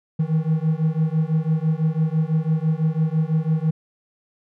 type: beating tone pair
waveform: triangle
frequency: 155.56 / 161.56 Hz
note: D#3 / E3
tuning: 0 / -35 cents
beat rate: 6 Hz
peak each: -19 dBFS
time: 0.19-3.71 s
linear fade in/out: 10 ms
effects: none